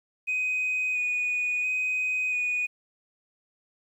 sine tone with vibrato, 2489 Hz, D#7, in tune, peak -23 dBFS, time 0.27-2.67 s, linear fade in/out 20 ms, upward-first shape square, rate 0.73 Hz, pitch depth 13 cents each way, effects tanh soft clip ceiling -22 dBFS + 10-bit

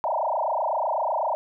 sine tone with frequency modulation, 783 Hz, G5, 2 cents flat, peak -22 dBFS, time 0.04-1.35 s, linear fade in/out 0 ms, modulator 28 Hz, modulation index 6.8, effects none

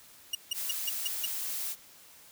sawtooth tone bursts, 2866 Hz, F7, 44 cents sharp, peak -25 dBFS, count 6, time 0.33-1.256 s, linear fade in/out 5 ms, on 21 ms, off 160 ms
blue noise, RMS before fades -35 dBFS, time 0.53-1.76 s, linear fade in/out 50 ms
effects white hiss -55 dBFS RMS until 2.31 s

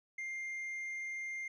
sine tone with tanh clipping, 2107 Hz, C7, 12 cents sharp, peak -39 dBFS, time 0.18-1.48 s, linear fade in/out 5 ms, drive 3 dB, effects none

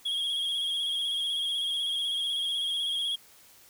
triangle tone with vibrato, 3290 Hz, G#7, 17 cents flat, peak -26 dBFS, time 0.05-3.16 s, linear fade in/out 10 ms, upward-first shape square, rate 16 Hz, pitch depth 30 cents each way, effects white hiss -56 dBFS RMS until 3.69 s

